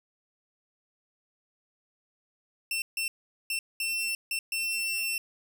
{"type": "tone bursts at uneven times", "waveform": "sawtooth", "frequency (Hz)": 2699, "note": "E7", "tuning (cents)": 40, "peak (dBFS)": -25, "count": 6, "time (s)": [[2.71, 2.82], [2.97, 3.08], [3.5, 3.59], [3.8, 4.15], [4.31, 4.39], [4.52, 5.18]], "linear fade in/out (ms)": 2, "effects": []}